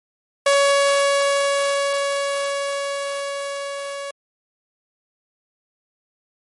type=tone with level ramp; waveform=sawtooth; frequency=561 Hz; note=C#5; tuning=21 cents sharp; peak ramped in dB=-9 to -24 dBFS; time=0.46-4.11 s; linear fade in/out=5 ms; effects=MP3 48 kbps